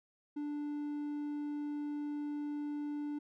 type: tone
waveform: triangle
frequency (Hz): 293.7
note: D4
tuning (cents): 0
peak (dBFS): -34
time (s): 0.36-3.19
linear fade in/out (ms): 10
effects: none